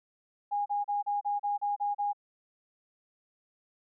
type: tone bursts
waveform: sine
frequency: 819 Hz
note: G#5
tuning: 24 cents flat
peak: -27 dBFS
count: 9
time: 0.51-2.132 s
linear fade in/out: 20 ms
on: 150 ms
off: 34 ms
effects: none